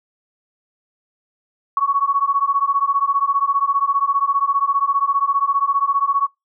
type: beating tone pair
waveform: sine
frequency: 1108.7 / 1123.7 Hz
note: C#6 / C#6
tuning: 0 / +23 cents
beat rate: 15 Hz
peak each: -18 dBFS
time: 1.77-6.27 s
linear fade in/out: 2 ms
effects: noise-tail reverb RT60 0.2 s tail -24 dB re dry